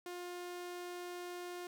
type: tone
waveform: sawtooth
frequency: 354.6 Hz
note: F4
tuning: 26 cents sharp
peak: -39 dBFS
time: 0.06-1.67 s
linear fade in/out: 2 ms
effects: none